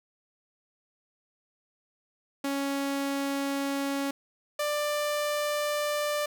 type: tone pair in turn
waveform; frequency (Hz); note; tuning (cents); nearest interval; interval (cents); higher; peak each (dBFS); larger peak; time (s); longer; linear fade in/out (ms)
sawtooth; 277.7 / 591.7; C#4 / D5; +3 / +13; octave + minor second; 1310; second; -24 / -23; second; 2.44-4.11 / 4.59-6.26; neither; 5
effects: none